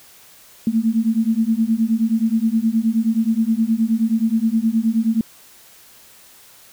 sine beating tone pair, 220 / 229.5 Hz, A3 / A#3, 0 / -27 cents, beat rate 9.5 Hz, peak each -18 dBFS, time 0.67-5.21 s, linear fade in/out 2 ms, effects white hiss -47 dBFS RMS until 6.72 s

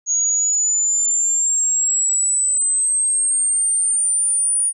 sine exponential sweep, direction up, 6645 to 9570 Hz, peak -15 dBFS, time 0.06-4.73 s, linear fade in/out 50 ms, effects none

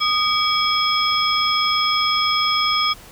sine tone cluster, 1236 / 2283 / 3330 / 5160 Hz, D#6 / D7 / G#7 / E8, -12 / -50 / +4 / -38 cents, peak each -20 / -25 / -21 / -23 dBFS, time 0-2.94 s, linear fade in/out 20 ms, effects pink hiss -43 dBFS RMS until 3.11 s

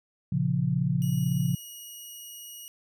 sine chord, Bb minor, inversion none, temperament equal, 116.54 / 138.59 / 174.61 Hz, Bb2 / Db3 / F3, 0 / 0 / 0 cents, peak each -31 / -26 / -27 dBFS, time 0.32-1.55 s, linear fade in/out 5 ms
10% pulse tone, 2897 Hz, F#7, 37 cents flat, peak -33 dBFS, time 1.02-2.68 s, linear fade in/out 0 ms
effects none

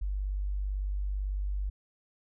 sine tone, 49 Hz, G1, in tune, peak -29 dBFS, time 0.01-1.7 s, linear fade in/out 10 ms, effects none

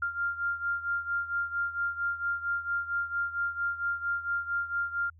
sine beating tone pair, 1395 / 1399.4 Hz, F6 / F6, -2 / +3 cents, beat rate 4.4 Hz, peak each -30 / -34 dBFS, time 0.02-5.1 s, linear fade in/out 5 ms, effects added 82 Hz sine -53 dBFS peak until 5.19 s

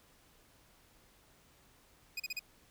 25% pulse tone bursts, 2489 Hz, D#7, in tune, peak -32 dBFS, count 4, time 2.17-2.394 s, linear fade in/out 5 ms, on 29 ms, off 36 ms, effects pink hiss -65 dBFS RMS until 2.7 s

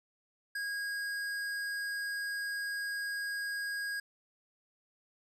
sine tone with hard clipping, 1638 Hz, G#6, 24 cents flat, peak -36 dBFS, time 0.55-4 s, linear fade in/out 5 ms, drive 13 dB, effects none

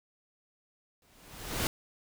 pink noise with exponential growth, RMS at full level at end -28 dBFS, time 1.02-1.67 s, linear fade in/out 1 ms, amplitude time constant 140 ms, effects none

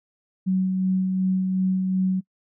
sine tone with tremolo, 187.3 Hz, F#3, 21 cents sharp, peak -18 dBFS, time 0.46-2.21 s, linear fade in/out 20 ms, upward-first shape sine, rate 2.7 Hz, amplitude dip 30%, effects noise-tail reverb RT60 0.1 s tail -25 dB re dry

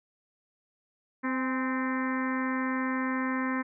harmonic tone with a mistuned harmonic, 259.2 Hz, C4, 16 cents flat, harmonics 1 / 2 / 3 / 4 / 5 / 6 / 7 / 8 / 9, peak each -29 / -40 / -45 / -35 / -41 / -40 / -37 / -41 / -49 dBFS, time 1.23-3.63 s, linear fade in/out 20 ms, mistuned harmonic 3, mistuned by +66 cents, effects none

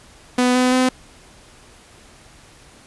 sawtooth tone with pitch steps, 249.1 / 252.4 / 255.8 Hz, B3 / B3 / C4, +15 / +38 / -39 cents, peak -10 dBFS, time 0.38-0.89 s, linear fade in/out 5 ms, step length 170 ms, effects pink hiss -47 dBFS RMS until 2.86 s + resampled to 24000 Hz

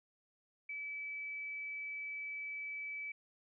sine tone, 2300 Hz, D7, 37 cents flat, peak -40 dBFS, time 0.69-3.12 s, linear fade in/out 5 ms, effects none

